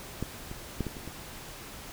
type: clicks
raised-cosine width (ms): 3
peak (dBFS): -18 / -27 / -16 / -21 / -28 / -27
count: 6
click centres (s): 0.226 / 0.514 / 0.807 / 0.867 / 0.968 / 1.076
effects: pink hiss -44 dBFS RMS until 1.92 s

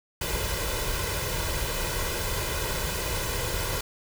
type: noise with comb filter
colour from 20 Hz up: pink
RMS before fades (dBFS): -29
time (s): 0.21-3.81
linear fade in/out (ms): 5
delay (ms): 2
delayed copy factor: +0.65
effects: none

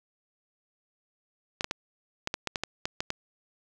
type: clicks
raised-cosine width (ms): 0.2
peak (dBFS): -12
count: 11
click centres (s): 1.609 / 1.644 / 1.711 / 2.274 / 2.341 / 2.473 / 2.558 / 2.636 / 2.855 / 3.005 / 3.104
effects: none

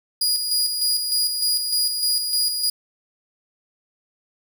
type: tone with tremolo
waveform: sawtooth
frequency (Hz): 4888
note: D#8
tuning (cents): -32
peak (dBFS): -15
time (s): 0.21-2.7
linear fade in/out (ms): 5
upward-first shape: square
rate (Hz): 3.3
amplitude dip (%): 45
effects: none

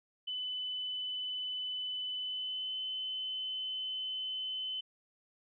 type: tone with pitch glide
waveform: sine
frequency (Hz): 3007 to 3040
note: F#7 to F#7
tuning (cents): +27 to +46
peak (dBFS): -35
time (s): 0.27-4.81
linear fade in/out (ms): 10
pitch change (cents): +19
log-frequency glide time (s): 2.17-2.77
effects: none

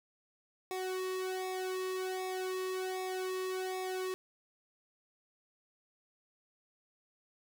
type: tone with flanger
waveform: sawtooth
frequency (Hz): 373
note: F#4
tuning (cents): +14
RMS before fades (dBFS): -37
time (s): 0.71-4.14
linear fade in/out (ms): 0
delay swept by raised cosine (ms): 0.66 to 1.42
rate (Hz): 1.3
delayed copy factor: -0.85
effects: none

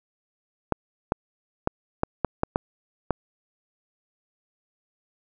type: clicks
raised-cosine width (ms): 1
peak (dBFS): -7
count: 8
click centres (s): 0.723 / 1.121 / 1.674 / 2.034 / 2.247 / 2.434 / 2.559 / 3.107
effects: none

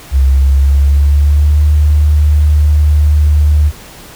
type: tone with pitch glide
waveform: sine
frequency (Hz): 67 to 74.77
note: C2 to D2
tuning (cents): +42 to +32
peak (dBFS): -5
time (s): 0.11-3.72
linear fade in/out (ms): 50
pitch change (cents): +190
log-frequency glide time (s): 0.29-1.62
effects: pink hiss -34 dBFS RMS until 4.15 s

